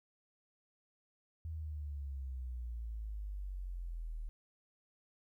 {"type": "exponential sweep", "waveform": "sine", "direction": "down", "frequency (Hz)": [81.5, 38.33], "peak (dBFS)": -39, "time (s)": [1.45, 4.29], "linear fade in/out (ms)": 0, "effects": ["13-bit"]}